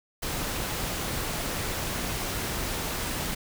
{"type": "noise", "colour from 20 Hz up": "pink", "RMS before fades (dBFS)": -31, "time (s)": [0.22, 3.35], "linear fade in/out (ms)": 10, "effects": []}